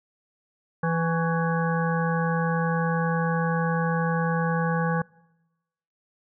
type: harmonic tone with a mistuned harmonic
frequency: 166 Hz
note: E3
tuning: 12 cents sharp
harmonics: 1 / 3 / 5 / 7 / 9 / 10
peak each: -24 / -29 / -31 / -32 / -34 / -34 dBFS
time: 0.83-5.02 s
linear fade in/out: 5 ms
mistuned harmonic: 7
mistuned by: -60 cents
effects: noise-tail reverb RT60 1.0 s tail -24 dB re dry